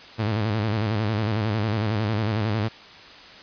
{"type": "tone with vibrato", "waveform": "sawtooth", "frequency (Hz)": 107.5, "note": "A2", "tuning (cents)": -40, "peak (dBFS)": -18, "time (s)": [0.18, 2.69], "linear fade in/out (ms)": 20, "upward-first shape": "square", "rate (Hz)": 11, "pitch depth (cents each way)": 81, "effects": ["white hiss -44 dBFS RMS until 3.42 s", "resampled to 11025 Hz"]}